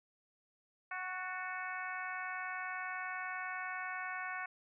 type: harmonic tone with a mistuned harmonic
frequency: 370 Hz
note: F#4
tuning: in tune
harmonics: 2 / 3 / 4 / 5 / 6 / 7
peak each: -46 / -45 / -43 / -46 / -46 / -53 dBFS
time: 0.91-4.46 s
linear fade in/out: 5 ms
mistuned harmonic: 5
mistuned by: -38 cents
effects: none